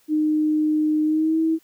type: tone with pitch glide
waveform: sine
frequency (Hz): 306.8 to 322.1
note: D#4 to E4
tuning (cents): -24 to -40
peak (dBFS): -17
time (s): 0.08-1.59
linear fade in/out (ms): 50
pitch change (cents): +84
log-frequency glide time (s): 1.04-1.39
effects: white hiss -60 dBFS RMS until 1.63 s